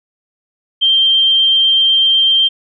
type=tone; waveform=sine; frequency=3156 Hz; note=G7; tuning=11 cents sharp; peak=-8 dBFS; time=0.81-2.49 s; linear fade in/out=20 ms; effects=none